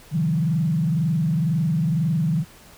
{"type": "tone with frequency modulation", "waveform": "sine", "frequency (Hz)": 160.5, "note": "E3", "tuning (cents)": -46, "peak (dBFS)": -18, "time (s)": [0.11, 2.45], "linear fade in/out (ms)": 50, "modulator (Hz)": 22, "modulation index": 0.96, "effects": ["pink hiss -48 dBFS RMS until 2.77 s"]}